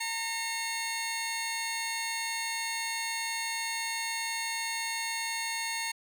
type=tone pair together; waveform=15% pulse; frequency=913 / 2168 Hz; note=A#5 / C#7; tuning=-36 / -39 cents; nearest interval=octave + minor third; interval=1497 cents; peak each=-28 dBFS; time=0-5.92 s; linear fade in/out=10 ms; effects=none